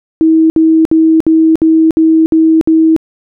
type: tone bursts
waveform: sine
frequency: 321 Hz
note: E4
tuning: 46 cents flat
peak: -4 dBFS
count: 8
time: 0.21-2.964 s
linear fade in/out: 0 ms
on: 290 ms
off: 62 ms
effects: none